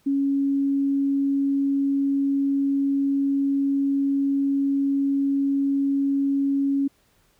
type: tone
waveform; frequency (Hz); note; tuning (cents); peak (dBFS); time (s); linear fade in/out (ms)
sine; 277.2; C#4; 0; -19; 0.06-6.88; 10
effects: pink hiss -63 dBFS RMS until 7.39 s